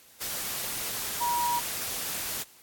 sine tone in noise, 959 Hz, A#5, 49 cents sharp, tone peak -25 dBFS, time 1.2-1.6 s, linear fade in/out 20 ms, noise white, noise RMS -33 dBFS, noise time 0.2-2.44 s, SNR +5 dB, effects white hiss -55 dBFS RMS until 2.62 s + AAC 64 kbps

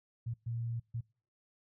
sine tone bursts at uneven times, 116.54 Hz, A#2, in tune, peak -34 dBFS, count 3, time 0.26-0.34 / 0.46-0.8 / 0.94-1.01 s, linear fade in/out 10 ms, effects noise-tail reverb RT60 0.4 s tail -25 dB re dry

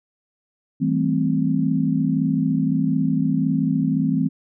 sine chord, A minor seventh, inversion second, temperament equal with one note detuned, 162.26 / 196 / 220 / 261.6 Hz, E3 / G3 / A3 / C4, -27 / 0 / 0 / 0 cents, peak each -22 / -25 / -25 / -21 dBFS, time 0.8-4.29 s, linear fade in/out 20 ms, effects none

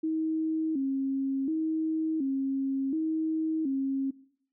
sine tone with vibrato, 293 Hz, D4, 4 cents flat, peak -26 dBFS, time 0.03-4.11 s, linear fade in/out 10 ms, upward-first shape square, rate 0.69 Hz, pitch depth 140 cents each way, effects noise-tail reverb RT60 0.6 s tail -19 dB re dry

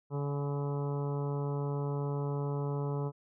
harmonic tone with a mistuned harmonic, 142.8 Hz, D3, 48 cents flat, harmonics 1 / 2 / 3 / 4 / 5 / 6 / 7 / 8 / 9, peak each -32 / -43 / -38 / -46 / -51 / -47 / -47 / -54 / -52 dBFS, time 0.1-3.12 s, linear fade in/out 50 ms, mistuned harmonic 6, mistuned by -15 cents, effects none

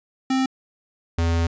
square tone pair in turn, 262.8 / 83.71 Hz, C4 / E2, +8 / +27 cents, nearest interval octave + minor sixth, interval 1981 cents, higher first, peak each -19 dBFS, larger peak neither, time 0.3-0.46 / 1.18-1.47 s, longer second, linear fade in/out 5 ms, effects resampled to 16000 Hz

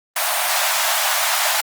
pink high-pass noise, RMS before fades -19 dBFS, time 0.16-1.61 s, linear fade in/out 5 ms, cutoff 610 Hz, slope 96 dB/octave, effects Opus 32 kbps

